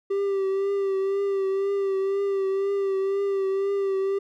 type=tone with vibrato; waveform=triangle; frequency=392 Hz; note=G4; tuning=in tune; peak=-20 dBFS; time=0.1-4.19 s; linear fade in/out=10 ms; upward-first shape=triangle; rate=2 Hz; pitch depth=38 cents each way; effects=none